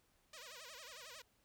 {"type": "tone with vibrato", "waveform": "5% pulse", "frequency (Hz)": 555, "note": "C#5", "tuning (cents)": 2, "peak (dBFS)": -40, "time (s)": [0.33, 1.22], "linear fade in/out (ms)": 5, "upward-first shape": "sine", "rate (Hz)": 11, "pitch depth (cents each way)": 270, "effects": ["pink hiss -75 dBFS RMS until 1.44 s"]}